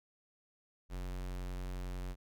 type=tone; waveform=square; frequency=45.54 Hz; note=F#1; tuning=27 cents flat; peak=-39 dBFS; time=0.89-2.16 s; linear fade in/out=50 ms; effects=none